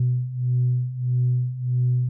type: beating tone pair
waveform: sine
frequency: 123.47 / 125.07 Hz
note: B2 / B2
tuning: 0 / +22 cents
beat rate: 1.6 Hz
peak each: -24 / -20 dBFS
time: 0-2.09 s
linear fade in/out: 5 ms
effects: tanh soft clip ceiling -13 dBFS